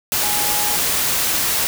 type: tone in noise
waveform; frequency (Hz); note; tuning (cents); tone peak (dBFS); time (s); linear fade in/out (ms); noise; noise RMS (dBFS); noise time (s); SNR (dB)
sine; 832; G#5; +3; -26; 0.23-0.76; 0; white; -19; 0.12-1.67; -10
effects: none